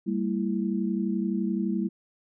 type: tone cluster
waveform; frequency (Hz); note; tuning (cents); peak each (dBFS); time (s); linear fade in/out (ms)
sine; 196.9 / 228.6 / 331.9; G3 / A#3 / E4; +8 / -34 / +12; -27 / -30 / -31; 0.06-1.89; 20
effects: none